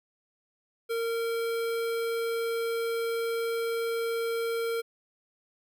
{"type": "tone with notch filter", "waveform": "square", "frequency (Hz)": 460.3, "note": "A#4", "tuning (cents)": -22, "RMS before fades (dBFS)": -30, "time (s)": [0.89, 4.82], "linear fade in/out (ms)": 20, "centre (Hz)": 6500, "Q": 1.8, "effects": []}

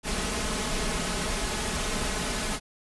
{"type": "noise with comb filter", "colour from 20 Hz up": "pink", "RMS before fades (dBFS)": -29, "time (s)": [0.03, 2.6], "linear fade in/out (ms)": 50, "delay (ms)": 4.7, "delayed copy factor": 0.6, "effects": ["resampled to 24000 Hz"]}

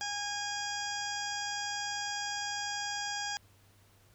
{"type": "harmonic tone", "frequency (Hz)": 819, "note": "G#5", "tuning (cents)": -24, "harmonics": [1, 2, 3, 4, 6, 7, 8, 9], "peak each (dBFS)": [-39, -39, -48, -43, -41, -44, -46, -48], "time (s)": [0.01, 3.37], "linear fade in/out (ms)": 0, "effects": ["added 99 Hz sine -63 dBFS peak until 4.14 s", "pink hiss -65 dBFS RMS until 4.14 s"]}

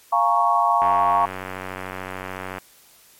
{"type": "chord", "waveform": "sine", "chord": "Bb minor seventh", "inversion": "second", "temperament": "equal", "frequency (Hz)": [698.5, 830.6, 932.3, 1108.7], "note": ["F5", "Ab5", "Bb5", "Db6"], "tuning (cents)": [0, 0, 0, 0], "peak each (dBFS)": [-21, -24, -21, -19], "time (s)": [0.12, 1.26], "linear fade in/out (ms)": 10}
{"type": "click train", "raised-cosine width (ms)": 0.5, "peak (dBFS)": -15, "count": 166, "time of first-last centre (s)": [0.82, 2.583], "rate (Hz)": 93.6}
{"effects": ["white hiss -52 dBFS RMS until 3.19 s", "MP3 64 kbps"]}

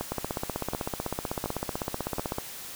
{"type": "two click trains", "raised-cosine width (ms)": 1, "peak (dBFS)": [-15, -16], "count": [37, 4], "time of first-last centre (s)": [[0.12, 2.384], [0.01, 2.184]], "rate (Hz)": [15.9, 1.38], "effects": ["white hiss -41 dBFS RMS until 2.75 s"]}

